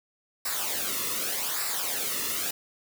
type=noise with flanger; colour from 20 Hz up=white; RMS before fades=-30 dBFS; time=0.45-2.51 s; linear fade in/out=5 ms; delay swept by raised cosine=0.31 to 1.31 ms; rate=0.84 Hz; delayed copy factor=-0.7; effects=none